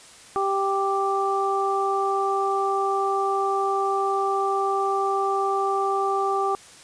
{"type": "harmonic tone", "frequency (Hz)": 392, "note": "G4", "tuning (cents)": 0, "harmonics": [1, 2, 3], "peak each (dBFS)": [-25, -25, -25], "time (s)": [0.36, 6.55], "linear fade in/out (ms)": 0, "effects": ["white hiss -47 dBFS RMS until 6.83 s", "resampled to 22050 Hz"]}